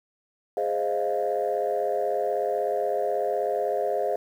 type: chord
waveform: sine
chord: F minor seventh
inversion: first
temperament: equal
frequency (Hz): 415.3 / 523.3 / 622.3 / 698.5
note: Ab4 / C5 / Eb5 / F5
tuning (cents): 0 / 0 / 0 / 0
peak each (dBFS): -28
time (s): 0.57-4.16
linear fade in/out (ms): 2
effects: tanh soft clip ceiling -16 dBFS + 9-bit